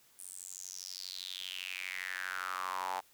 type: tone with high-pass filter sweep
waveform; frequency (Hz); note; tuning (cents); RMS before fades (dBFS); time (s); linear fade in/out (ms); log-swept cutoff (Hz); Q
square; 46.25; F#1; 0; -41; 0.18-3.01; 20; 9700 to 820; 5.9
effects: white hiss -65 dBFS RMS until 3.13 s